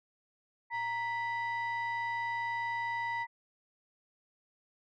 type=tone pair together; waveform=sine; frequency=932.3 / 1975.5 Hz; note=A#5 / B6; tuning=0 / 0 cents; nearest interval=octave + minor second; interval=1300 cents; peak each=-32 / -34 dBFS; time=0.7-3.27 s; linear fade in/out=50 ms; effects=tanh soft clip ceiling -29 dBFS